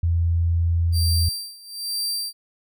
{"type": "tone", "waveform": "sine", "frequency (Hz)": 84.4, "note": "E2", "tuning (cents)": 41, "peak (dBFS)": -17, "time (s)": [0.03, 1.29], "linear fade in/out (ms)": 5}
{"type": "tone with tremolo", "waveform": "sawtooth", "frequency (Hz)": 4699, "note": "D8", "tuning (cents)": 0, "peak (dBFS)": -20, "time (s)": [0.92, 2.33], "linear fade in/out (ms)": 50, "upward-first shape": "sine", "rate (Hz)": 1.1, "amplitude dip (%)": 90}
{"effects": []}